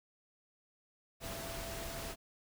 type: tone in noise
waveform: sine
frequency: 668 Hz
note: E5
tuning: 23 cents sharp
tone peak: -47 dBFS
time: 1.2-2.16 s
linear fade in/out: 50 ms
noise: pink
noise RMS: -43 dBFS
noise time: 1.2-2.16 s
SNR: -7 dB
effects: none